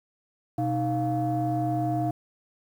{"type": "tone cluster", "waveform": "sine", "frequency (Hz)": [125.6, 311, 700], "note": ["B2", "D#4", "F5"], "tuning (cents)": [30, -1, 4], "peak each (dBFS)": -27, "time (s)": [0.58, 2.11], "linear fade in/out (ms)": 5, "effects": ["tanh soft clip ceiling -18 dBFS", "9-bit"]}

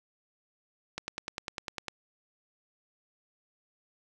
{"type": "click train", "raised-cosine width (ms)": 0.2, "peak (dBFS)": -17, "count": 10, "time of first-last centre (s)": [0.98, 1.883], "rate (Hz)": 9.97, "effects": []}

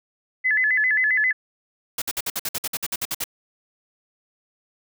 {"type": "tone with vibrato", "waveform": "sine", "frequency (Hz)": 1864.7, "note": "A#6", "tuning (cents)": 0, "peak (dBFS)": -17, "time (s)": [0.44, 1.33], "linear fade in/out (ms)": 20, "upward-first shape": "square", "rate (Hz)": 7.5, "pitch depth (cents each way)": 140}
{"type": "noise bursts", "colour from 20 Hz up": "white", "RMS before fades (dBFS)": -26, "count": 14, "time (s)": [1.98, 3.241], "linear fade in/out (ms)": 5, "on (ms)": 39, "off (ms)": 55}
{"effects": []}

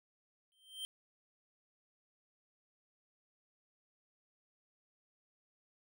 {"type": "tone with exponential growth", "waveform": "square", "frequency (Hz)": 3136, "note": "G7", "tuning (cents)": 0, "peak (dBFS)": -38, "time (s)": [0.52, 0.85], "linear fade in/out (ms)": 0, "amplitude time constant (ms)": 71, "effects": []}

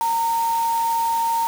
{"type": "tone in noise", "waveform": "sine", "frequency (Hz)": 920, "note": "A#5", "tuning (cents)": -23, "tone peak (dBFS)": -18, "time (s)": [0.01, 1.47], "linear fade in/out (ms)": 0, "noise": "white", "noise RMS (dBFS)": -34, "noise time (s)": [0.01, 1.47], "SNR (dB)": 13, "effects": []}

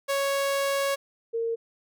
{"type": "tone pair in turn", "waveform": ["sawtooth", "sine"], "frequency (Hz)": [554.4, 458.9], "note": ["C#5", "A#4"], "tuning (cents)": [0, -27], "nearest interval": "minor third", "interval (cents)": 327, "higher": "first", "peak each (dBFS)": [-20, -25], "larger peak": "first", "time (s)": [[0.08, 0.96], [1.33, 1.56]], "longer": "first", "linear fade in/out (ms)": 20, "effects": []}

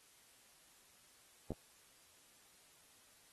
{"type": "clicks", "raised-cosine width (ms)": 2, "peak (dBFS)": -28, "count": 2, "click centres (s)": [1.506, 1.519], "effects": ["white hiss -66 dBFS RMS until 3.32 s", "AAC 32 kbps"]}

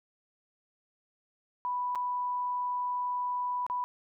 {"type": "tone with dropouts", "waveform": "sine", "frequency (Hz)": 987.8, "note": "B5", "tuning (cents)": 0, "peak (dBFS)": -29, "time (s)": [1.65, 3.84], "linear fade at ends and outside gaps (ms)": 0, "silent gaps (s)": [[1.95, 1.956], [3.665, 3.699]], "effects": []}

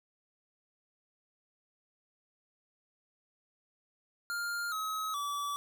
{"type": "tone with pitch steps", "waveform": "square", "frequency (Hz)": [1403, 1278, 1151], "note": ["F6", "D#6", "D6"], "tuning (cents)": [8, 46, -35], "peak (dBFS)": -34, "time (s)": [4.3, 5.56], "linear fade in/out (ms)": 0, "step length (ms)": 420, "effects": []}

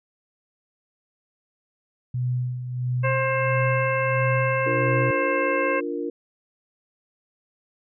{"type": "tone with tremolo", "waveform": "sine", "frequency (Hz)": 124.8, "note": "B2", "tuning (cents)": 19, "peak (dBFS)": -21, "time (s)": [2.14, 5.11], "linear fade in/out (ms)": 5, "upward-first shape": "sine", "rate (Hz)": 1.5, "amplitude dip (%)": 60}
{"type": "harmonic tone", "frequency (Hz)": 531, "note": "C5", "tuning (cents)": 25, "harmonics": [1, 2, 3, 4, 5], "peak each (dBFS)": [-24, -27, -29, -30, -31], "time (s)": [3.03, 5.81], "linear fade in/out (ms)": 20}
{"type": "chord", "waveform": "sine", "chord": "Bb major", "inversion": "first", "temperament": "equal", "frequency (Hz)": [293.7, 349.2, 466.2], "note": ["D4", "F4", "Bb4"], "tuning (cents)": [0, 0, 0], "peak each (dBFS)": -30, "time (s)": [4.66, 6.1], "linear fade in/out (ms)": 5}
{"effects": []}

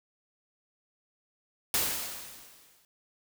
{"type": "noise with exponential decay", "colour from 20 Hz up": "white", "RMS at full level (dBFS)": -26, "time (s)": [1.74, 2.85], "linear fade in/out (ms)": 1, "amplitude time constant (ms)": 240, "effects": []}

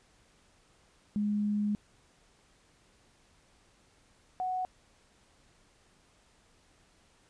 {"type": "tone pair in turn", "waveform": "sine", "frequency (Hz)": [207.7, 740.2], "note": ["G#3", "F#5"], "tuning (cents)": [0, 0], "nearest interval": "octave + minor seventh", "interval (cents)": 2200, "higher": "second", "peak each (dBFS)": [-27, -30], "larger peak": "first", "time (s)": [[1.16, 1.75], [4.4, 4.65]], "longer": "first", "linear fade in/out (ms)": 0, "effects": ["pink hiss -65 dBFS RMS until 7.29 s", "resampled to 22050 Hz"]}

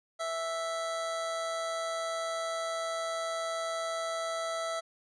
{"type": "tone with amplitude modulation", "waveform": "25% pulse", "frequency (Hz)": 659.3, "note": "E5", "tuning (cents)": 0, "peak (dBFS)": -27, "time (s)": [0.19, 4.81], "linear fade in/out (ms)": 20, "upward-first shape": "sine", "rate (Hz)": 167, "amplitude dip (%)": 30, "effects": ["resampled to 22050 Hz"]}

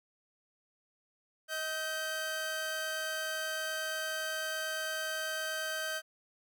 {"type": "tone pair together", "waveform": "sawtooth", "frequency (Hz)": [632, 1555.3], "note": ["D#5", "G6"], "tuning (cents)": [27, -14], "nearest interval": "octave + major third", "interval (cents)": 1559, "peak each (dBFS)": [-35, -32], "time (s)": [1.48, 6.02], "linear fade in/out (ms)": 50, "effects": []}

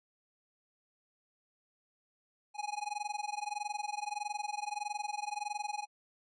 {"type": "tone with amplitude modulation", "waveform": "square", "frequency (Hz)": 832, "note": "G#5", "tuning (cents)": 3, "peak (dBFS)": -33, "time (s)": [2.54, 5.87], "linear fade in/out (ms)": 50, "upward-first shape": "sine", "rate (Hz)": 21.6, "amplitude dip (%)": 95, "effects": ["resampled to 22050 Hz"]}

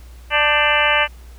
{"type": "harmonic tone with a mistuned harmonic", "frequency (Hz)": 295.4, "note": "D4", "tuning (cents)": 10, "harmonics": [2, 3, 4, 5, 6, 7, 8, 9, 10], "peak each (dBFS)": [-22, -22, -22, -22, -22, -22, -22, -22, -22], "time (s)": [0.3, 1.08], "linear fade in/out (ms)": 50, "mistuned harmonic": 5, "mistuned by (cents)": 93, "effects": ["added 60 Hz sine -37 dBFS peak until 1.38 s", "pink hiss -50 dBFS RMS until 1.38 s"]}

